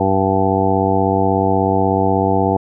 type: harmonic tone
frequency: 96.4 Hz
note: G2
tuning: 28 cents flat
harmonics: 1 / 2 / 3 / 4 / 5 / 7 / 8 / 9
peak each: -21 / -21 / -21 / -21 / -21 / -21 / -21 / -21 dBFS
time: 0-2.57 s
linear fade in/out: 5 ms
effects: none